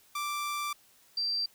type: tone pair in turn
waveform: sawtooth / sine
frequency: 1174.7 / 4699 Hz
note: D6 / D8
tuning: 0 / 0 cents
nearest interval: 2 octaves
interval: 2400 cents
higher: second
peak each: -28 dBFS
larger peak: neither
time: 0.15-0.73 / 1.17-1.46 s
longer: first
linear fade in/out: 5 ms
effects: white hiss -62 dBFS RMS until 1.54 s